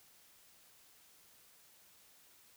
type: silence
effects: white hiss -64 dBFS RMS until 2.56 s